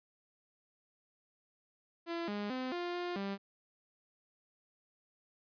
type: tone with pitch steps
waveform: sawtooth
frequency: 338 / 205.8 / 256.7 / 350.8 / 353 / 197.6 Hz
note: E4 / G#3 / C4 / F4 / F4 / G3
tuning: +43 / -16 / -33 / +8 / +19 / +14 cents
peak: -32 dBFS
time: 2.06-3.38 s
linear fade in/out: 50 ms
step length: 220 ms
effects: resampled to 11025 Hz